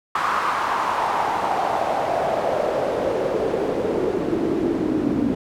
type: noise with band-pass filter sweep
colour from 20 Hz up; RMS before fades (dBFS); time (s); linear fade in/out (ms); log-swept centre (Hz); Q
pink; -22; 0.15-5.35; 5; 1200 to 270; 3.6
effects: none